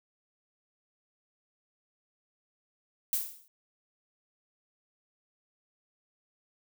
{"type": "noise with exponential decay", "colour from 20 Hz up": "violet", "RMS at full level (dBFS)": -26, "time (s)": [3.13, 3.48], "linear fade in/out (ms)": 1, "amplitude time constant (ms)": 75, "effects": []}